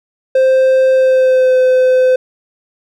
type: tone with pitch glide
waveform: triangle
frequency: 523.3 to 512.2 Hz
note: C5 to C5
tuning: 0 to -37 cents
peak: -5 dBFS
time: 0.35-2.16 s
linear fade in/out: 5 ms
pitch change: -37 cents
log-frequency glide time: 0.92-1.57 s
effects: none